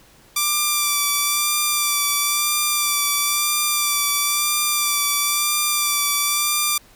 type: tone with vibrato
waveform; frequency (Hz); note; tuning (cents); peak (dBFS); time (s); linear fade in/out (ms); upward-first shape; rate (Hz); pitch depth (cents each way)
5% pulse; 1174.7; D6; 0; -6; 0.36-6.78; 5; sine; 1; 25
effects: pink hiss -51 dBFS RMS until 6.95 s